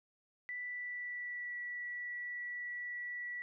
sine tone with pitch glide, 1975.5 to 1949.4 Hz, B6 to B6, 0 to -23 cents, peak -39 dBFS, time 0.49-3.42 s, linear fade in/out 0 ms, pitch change -23 cents, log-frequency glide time 0.6-1.59 s, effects none

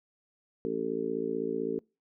harmonic tone, 55.8 Hz, A1, 25 cents sharp, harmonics 3 / 4 / 5 / 6 / 7 / 8, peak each -45 / -39 / -36 / -42 / -34 / -33 dBFS, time 0.65-1.79 s, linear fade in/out 0 ms, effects noise-tail reverb RT60 0.3 s tail -26 dB re dry

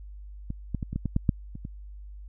clicks, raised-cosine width 5 ms, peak -20 / -16 / -19 / -21 / -16 / -15 / -11 / -8 / -25 / -23 dBFS, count 10, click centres 0.504 / 0.747 / 0.828 / 0.93 / 0.96 / 1.057 / 1.164 / 1.292 / 1.554 / 1.651 s, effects added 50 Hz sine -40 dBFS peak until 2.28 s

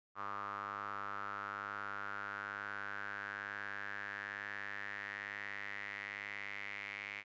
sawtooth tone with band-pass filter sweep, 101.1 Hz, G#2, 46 cents flat, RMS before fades -44 dBFS, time 0.15-7.24 s, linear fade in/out 50 ms, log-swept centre 1200 to 2200 Hz, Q 6.4, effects resampled to 16000 Hz

